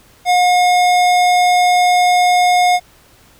sine tone with hard clipping, 719 Hz, F#5, 50 cents flat, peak -11 dBFS, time 0.25-2.8 s, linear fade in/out 50 ms, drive 18 dB, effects pink hiss -48 dBFS RMS until 3.39 s

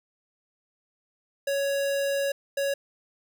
square tone bursts at uneven times, 557 Hz, C#5, 8 cents sharp, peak -25 dBFS, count 2, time 1.47-2.32 / 2.57-2.74 s, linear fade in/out 5 ms, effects none

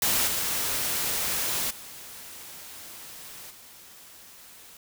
white noise with level steps, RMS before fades -24 / -28 / -43 / -49 dBFS, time 0.02-4.77 s, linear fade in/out 2 ms, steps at 0.27 / 1.7 / 3.5 s, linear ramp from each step 10 ms, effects none

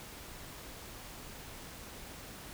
silence, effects pink hiss -48 dBFS RMS until 2.53 s

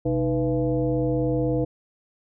sine tone with frequency modulation, 311.1 Hz, D#4, in tune, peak -20 dBFS, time 0.05-1.65 s, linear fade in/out 10 ms, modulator 182 Hz, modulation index 1.4, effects none

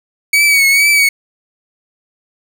40% pulse tone with vibrato, 2251 Hz, C#7, 26 cents sharp, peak -7 dBFS, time 0.33-1.09 s, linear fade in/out 5 ms, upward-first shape triangle, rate 2.2 Hz, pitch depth 62 cents each way, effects none

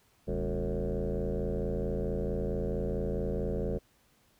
sine tone with frequency modulation, 196 Hz, G3, in tune, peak -28 dBFS, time 0.27-3.79 s, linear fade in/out 20 ms, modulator 84.5 Hz, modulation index 4.2, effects tanh soft clip ceiling -24 dBFS + pink hiss -67 dBFS RMS until 4.39 s

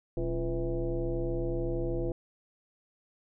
sine tone with frequency modulation, 188.4 Hz, F#3, 32 cents sharp, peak -28 dBFS, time 0.17-2.12 s, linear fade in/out 2 ms, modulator 155 Hz, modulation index 2.2, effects none

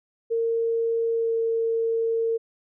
sine tone with pitch glide, 458.6 to 455.4 Hz, A#4 to A#4, -28 to -40 cents, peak -21 dBFS, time 0.3-2.38 s, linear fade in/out 20 ms, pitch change -12 cents, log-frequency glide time 1.13-1.35 s, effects none

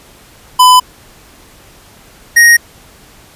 square tone pair in turn, 1004 / 1873 Hz, B5 / A#6, +28 / +8 cents, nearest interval major seventh, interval 1080 cents, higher second, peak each -3 dBFS, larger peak neither, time 0.59-0.8 / 2.36-2.57 s, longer neither, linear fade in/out 10 ms, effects pink hiss -41 dBFS RMS until 3.35 s + resampled to 32000 Hz

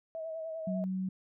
sine tone with vibrato, 644 Hz, E5, 41 cents flat, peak -36 dBFS, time 0.15-0.84 s, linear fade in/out 0 ms, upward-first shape sine, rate 10 Hz, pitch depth 35 cents each way
sine tone, 187.7 Hz, F#3, 25 cents sharp, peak -31 dBFS, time 0.67-1.09 s, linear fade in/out 5 ms
effects none

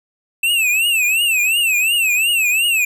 square tone with vibrato, 2637 Hz, E7, in tune, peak -14 dBFS, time 0.43-2.85 s, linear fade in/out 5 ms, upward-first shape triangle, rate 2.8 Hz, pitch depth 170 cents each way, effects none

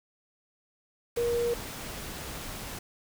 sine tone in noise, 474 Hz, A#4, 29 cents sharp, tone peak -25 dBFS, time 1.17-1.54 s, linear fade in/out 5 ms, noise pink, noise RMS -39 dBFS, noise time 1.16-2.79 s, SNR +11 dB, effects none

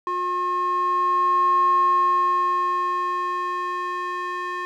square tone with band-pass filter sweep, 359 Hz, F4, 48 cents sharp, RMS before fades -22 dBFS, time 0.07-4.65 s, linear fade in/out 0 ms, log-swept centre 930 to 1400 Hz, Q 7.9, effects none

